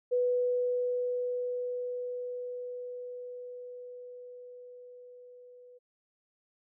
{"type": "tone with level ramp", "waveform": "sine", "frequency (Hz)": 493.9, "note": "B4", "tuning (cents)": 0, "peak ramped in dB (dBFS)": [-24, -51], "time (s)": [0.11, 5.79], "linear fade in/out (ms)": 20, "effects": []}